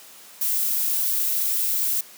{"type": "noise", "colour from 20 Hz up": "violet", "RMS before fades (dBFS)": -23, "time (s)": [0.41, 2.01], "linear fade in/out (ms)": 5, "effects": ["white hiss -46 dBFS RMS until 2.17 s", "high-pass 200 Hz 12 dB/octave"]}